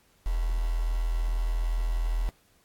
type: tone with quantisation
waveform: sine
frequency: 41.2 Hz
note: E1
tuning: in tune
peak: -24 dBFS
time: 0.26-2.29 s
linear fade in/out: 0 ms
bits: 7
effects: pink hiss -64 dBFS RMS until 2.64 s + AAC 64 kbps